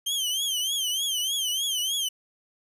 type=tone with vibrato; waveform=sawtooth; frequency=3136 Hz; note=G7; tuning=in tune; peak=-22 dBFS; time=0.06-2.09 s; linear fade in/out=10 ms; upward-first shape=triangle; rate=3.3 Hz; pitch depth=140 cents each way; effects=resampled to 32000 Hz + 10-bit